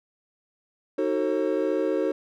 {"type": "chord", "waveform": "triangle", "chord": "D# diminished seventh", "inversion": "none", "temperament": "just", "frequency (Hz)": [311.1, 373.4, 448, 537.6], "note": ["D#4", "F#4", "A4", "C5"], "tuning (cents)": [0, 16, 31, 47], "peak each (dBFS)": -26, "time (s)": [0.98, 2.12], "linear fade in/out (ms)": 5, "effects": []}